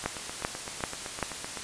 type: two click trains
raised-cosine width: 0.5 ms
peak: -12 / -21 dBFS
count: 4 / 13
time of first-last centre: 0.06-1.227 / 0.04-1.573 s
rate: 2.57 / 7.83 Hz
effects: white hiss -38 dBFS RMS until 1.63 s + resampled to 22050 Hz